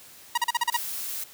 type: tone bursts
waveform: sawtooth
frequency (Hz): 953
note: A#5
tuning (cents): +38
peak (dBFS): -17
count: 7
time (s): 0.35-0.767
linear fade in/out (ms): 5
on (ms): 27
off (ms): 38
type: noise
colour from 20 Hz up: blue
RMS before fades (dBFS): -33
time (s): 0.72-1.24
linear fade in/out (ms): 5
effects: white hiss -49 dBFS RMS until 1.33 s + high-pass 60 Hz 12 dB/octave